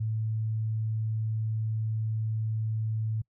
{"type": "tone", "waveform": "sine", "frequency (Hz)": 110, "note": "A2", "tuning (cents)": 0, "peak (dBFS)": -27, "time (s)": [0, 3.22], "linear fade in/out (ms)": 10, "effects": ["noise-tail reverb RT60 0.1 s tail -26 dB re dry"]}